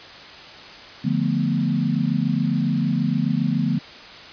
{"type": "chord", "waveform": "sine", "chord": "B half-diminished seventh", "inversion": "first", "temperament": "equal", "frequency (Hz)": [146.83, 174.61, 220, 246.9], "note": ["D3", "F3", "A3", "B3"], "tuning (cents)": [0, 0, 0, 0], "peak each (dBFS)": -24, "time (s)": [1.04, 3.79], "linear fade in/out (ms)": 10, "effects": ["white hiss -40 dBFS RMS until 4.32 s", "resampled to 11025 Hz"]}